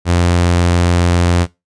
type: tone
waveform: sawtooth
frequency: 87.3 Hz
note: F2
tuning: in tune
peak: -6 dBFS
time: 0.05-1.47 s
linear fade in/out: 50 ms
effects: noise-tail reverb RT60 0.2 s tail -19 dB re dry + resampled to 22050 Hz